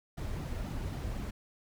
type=noise with flanger; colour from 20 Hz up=brown; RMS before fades=-37 dBFS; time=0.17-1.31 s; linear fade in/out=10 ms; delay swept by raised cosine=1.8 to 7.3 ms; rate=3.9 Hz; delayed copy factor=-0.75; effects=none